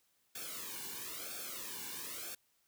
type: noise with flanger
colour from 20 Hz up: white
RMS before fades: -44 dBFS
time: 0.35-2.35 s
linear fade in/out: 5 ms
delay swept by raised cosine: 1 to 1.58 ms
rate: 1 Hz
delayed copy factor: -1
effects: white hiss -75 dBFS RMS until 2.67 s